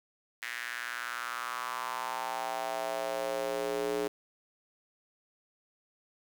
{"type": "tone with high-pass filter sweep", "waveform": "square", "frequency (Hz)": 60, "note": "B1", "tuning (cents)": -49, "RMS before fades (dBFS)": -35, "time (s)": [0.42, 4.08], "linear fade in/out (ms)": 5, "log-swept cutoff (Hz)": [1900, 390], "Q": 3.7, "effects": ["9-bit"]}